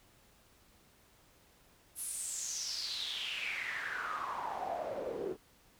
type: noise with band-pass filter sweep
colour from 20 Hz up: pink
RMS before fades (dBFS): -39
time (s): 1.95-5.37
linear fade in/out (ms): 50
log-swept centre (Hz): 11000 to 370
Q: 6.5
effects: pink hiss -65 dBFS RMS until 5.79 s